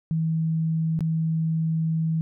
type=tone with dropouts; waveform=sine; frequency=161.2 Hz; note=E3; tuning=38 cents flat; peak=-21 dBFS; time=0.11-2.21 s; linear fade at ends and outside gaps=0 ms; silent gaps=0.991-1.007 s; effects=none